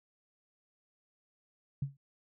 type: tone with exponential decay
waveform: sine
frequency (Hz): 138.59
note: C#3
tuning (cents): 0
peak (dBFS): -27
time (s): 1.82-1.97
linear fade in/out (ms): 5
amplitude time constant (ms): 31
effects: none